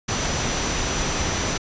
sine tone in noise, 5920 Hz, F#8, in tune, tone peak -32 dBFS, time 0.08-1.58 s, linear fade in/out 10 ms, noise pink, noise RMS -24 dBFS, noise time 0.08-1.58 s, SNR -11 dB, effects resampled to 16000 Hz

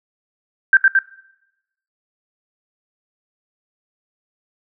sine tone with echo, 1570 Hz, G6, 2 cents sharp, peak -6 dBFS, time 0.73-0.77 s, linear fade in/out 2 ms, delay 110 ms, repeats 2, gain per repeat -2 dB, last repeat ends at 0.99 s, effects noise-tail reverb RT60 0.9 s tail -20 dB re dry

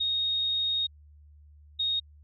sine tone pair in turn, 3729 / 3729 Hz, A#7 / A#7, 0 / 0 cents, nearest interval unison, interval 0 cents, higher neither, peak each -25 dBFS, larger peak neither, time 0-0.87 / 1.79-2 s, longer first, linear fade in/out 10 ms, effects added 74 Hz sine -51 dBFS peak until 2.23 s

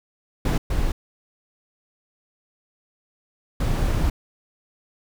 brown noise bursts at uneven times, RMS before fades -21 dBFS, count 3, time 0.45-0.58 / 0.7-0.92 / 3.6-4.1 s, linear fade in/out 5 ms, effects none

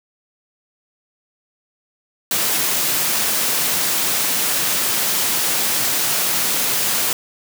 white high-pass noise, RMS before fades -19 dBFS, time 2.31-7.13 s, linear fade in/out 2 ms, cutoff 110 Hz, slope 96 dB/octave, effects none

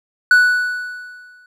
triangle tone with exponential decay, 1480 Hz, F#6, in tune, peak -4 dBFS, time 0.31-1.46 s, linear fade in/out 2 ms, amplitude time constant 250 ms, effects none

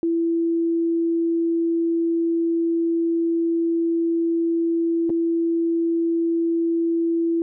sine tone with dropouts, 333.7 Hz, E4, 21 cents sharp, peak -18 dBFS, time 0.03-7.42 s, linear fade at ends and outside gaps 1 ms, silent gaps 5.095-5.101 s, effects none

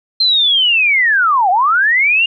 sine linear two-way sweep, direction down then up, 4177 to 698.5 to 2847 Hz, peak -9 dBFS, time 0.2-2.26 s, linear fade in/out 5 ms, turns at 1.5 s, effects none

